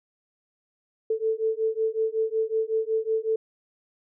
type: beating tone pair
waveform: sine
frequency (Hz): 440 / 445.4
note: A4 / A4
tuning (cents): 0 / +21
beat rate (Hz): 5.4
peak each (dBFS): -26 / -26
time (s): 1.1-3.36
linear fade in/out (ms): 5
effects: none